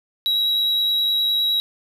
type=tone with vibrato; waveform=triangle; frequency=3868 Hz; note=B7; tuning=37 cents flat; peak=-16 dBFS; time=0.26-1.6 s; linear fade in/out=0 ms; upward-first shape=sine; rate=9.7 Hz; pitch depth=9 cents each way; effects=none